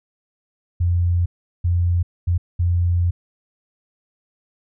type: tone bursts at uneven times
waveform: sine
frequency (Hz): 87.31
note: F2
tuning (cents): 0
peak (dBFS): -15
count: 4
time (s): 0.8-1.26 / 1.64-2.03 / 2.27-2.38 / 2.59-3.11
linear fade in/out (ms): 10
effects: none